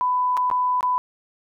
sine tone with dropouts, 998 Hz, B5, 18 cents sharp, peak -18 dBFS, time 0.01-0.98 s, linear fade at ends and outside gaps 0 ms, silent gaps 0.369-0.374 / 0.501-0.513 / 0.808-0.829 s, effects none

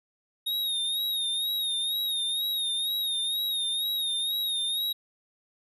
square tone with vibrato, 3729 Hz, A#7, in tune, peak -27 dBFS, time 0.46-4.93 s, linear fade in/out 10 ms, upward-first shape sine, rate 2.1 Hz, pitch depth 60 cents each way, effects none

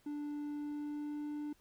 triangle tone with pitch glide, 293.7 to 296.3 Hz, D4 to D4, 0 to +15 cents, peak -36 dBFS, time 0.06-1.53 s, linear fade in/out 5 ms, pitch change +15 cents, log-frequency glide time 0.51-1.32 s, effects pink hiss -70 dBFS RMS until 1.6 s

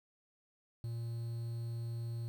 triangle tone with quantisation, 116.54 Hz, A#2, in tune, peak -35 dBFS, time 0.84-2.28 s, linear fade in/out 0 ms, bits 10, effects none

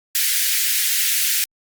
white high-pass noise, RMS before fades -19 dBFS, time 0.15-1.44 s, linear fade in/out 0 ms, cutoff 1600 Hz, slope 48 dB/octave, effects Opus 48 kbps

